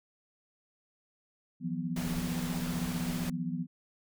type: chord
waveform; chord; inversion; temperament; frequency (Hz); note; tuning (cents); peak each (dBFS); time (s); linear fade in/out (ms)
sine; E suspended second; none; equal with one note detuned; 164.81 / 180.25 / 246.9; E3 / F#3 / B3; 0 / -45 / 0; -36; 1.6-3.67; 50
type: noise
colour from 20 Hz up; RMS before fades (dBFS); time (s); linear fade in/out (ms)
pink; -40; 1.96-3.3; 5
effects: none